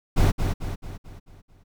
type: noise with echo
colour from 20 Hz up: brown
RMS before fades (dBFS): -17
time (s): 0.16-0.32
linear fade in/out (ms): 20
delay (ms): 220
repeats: 6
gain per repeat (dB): -6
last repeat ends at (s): 1.64
effects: none